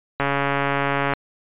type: click train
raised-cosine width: 0.5 ms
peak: -6 dBFS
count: 132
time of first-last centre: 0.2-1.136 s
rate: 140 Hz
effects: resampled to 8000 Hz